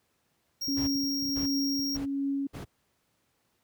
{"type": "tone", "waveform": "square", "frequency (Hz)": 5588, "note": "F8", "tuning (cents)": 0, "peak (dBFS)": -31, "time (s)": [0.61, 1.97], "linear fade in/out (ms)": 10}
{"type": "clicks", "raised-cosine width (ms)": 5, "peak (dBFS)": -33, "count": 9, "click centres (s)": [0.677, 0.805, 0.845, 0.955, 1.036, 1.226, 1.256, 1.289, 1.792]}
{"type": "tone with tremolo", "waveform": "sine", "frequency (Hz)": 277.2, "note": "C#4", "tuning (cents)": 0, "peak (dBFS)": -26, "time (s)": [0.68, 2.47], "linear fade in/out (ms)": 5, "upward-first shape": "triangle", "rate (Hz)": 1.4, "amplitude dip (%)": 50}
{"type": "noise bursts", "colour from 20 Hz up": "brown", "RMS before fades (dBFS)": -33, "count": 4, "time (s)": [0.76, 2.65], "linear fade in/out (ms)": 20, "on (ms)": 120, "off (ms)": 470}
{"effects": ["pink hiss -73 dBFS RMS until 3.63 s", "high-pass 80 Hz 12 dB/octave"]}